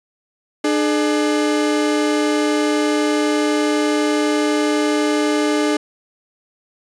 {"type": "tone pair together", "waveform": "35% pulse", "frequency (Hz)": [300, 424], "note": ["D4", "G#4"], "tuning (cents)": [37, 36], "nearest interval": "tritone", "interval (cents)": 599, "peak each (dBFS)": [-15, -19], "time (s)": [0.64, 5.77], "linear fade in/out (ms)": 5, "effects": ["resampled to 22050 Hz"]}